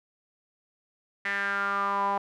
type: tone with band-pass filter sweep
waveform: sawtooth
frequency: 199.5 Hz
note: G3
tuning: 31 cents sharp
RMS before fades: -28 dBFS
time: 1.25-2.18 s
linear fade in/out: 5 ms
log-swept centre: 1900 to 890 Hz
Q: 6.3
effects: none